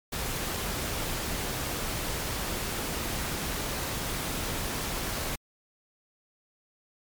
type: noise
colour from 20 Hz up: pink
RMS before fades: -32 dBFS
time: 0.12-5.36 s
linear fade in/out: 10 ms
effects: MP3 96 kbps